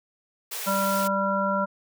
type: high-pass noise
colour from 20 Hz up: white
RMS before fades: -33 dBFS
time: 0.51-1.08 s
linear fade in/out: 10 ms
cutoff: 400 Hz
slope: 48 dB/octave
type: harmonic tone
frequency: 196 Hz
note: G3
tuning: in tune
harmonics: 1 / 3 / 5 / 7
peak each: -28 / -27 / -28 / -27 dBFS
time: 0.66-1.66 s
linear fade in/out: 20 ms
effects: none